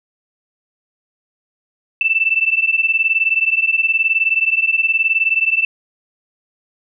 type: beating tone pair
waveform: sine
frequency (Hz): 2647 / 2666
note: E7 / E7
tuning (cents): +7 / +19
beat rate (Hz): 19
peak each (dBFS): -16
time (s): 2.01-5.65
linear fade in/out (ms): 2
effects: none